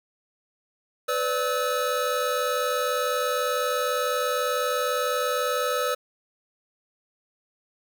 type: tone cluster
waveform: square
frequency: 501 / 581 / 1293 Hz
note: B4 / D5 / E6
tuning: +25 / -19 / -34 cents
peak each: -28 / -30 / -28 dBFS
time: 1.08-5.95 s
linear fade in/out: 10 ms
effects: none